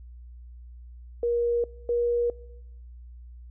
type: tone pair in turn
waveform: sine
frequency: 474.4 / 477.1 Hz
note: A#4 / A#4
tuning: +30 / +40 cents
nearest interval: unison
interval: 10 cents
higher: second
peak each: -22 dBFS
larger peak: neither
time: 1.23-1.64 / 1.89-2.3 s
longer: neither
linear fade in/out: 2 ms
effects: noise-tail reverb RT60 0.9 s tail -22 dB re dry + added 60 Hz sine -42 dBFS peak until 3.5 s